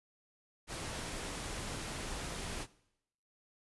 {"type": "noise", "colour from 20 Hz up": "pink", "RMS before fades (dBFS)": -41, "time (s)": [0.67, 2.67], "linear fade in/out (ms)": 50, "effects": ["noise-tail reverb RT60 0.8 s tail -20 dB re dry", "resampled to 24000 Hz"]}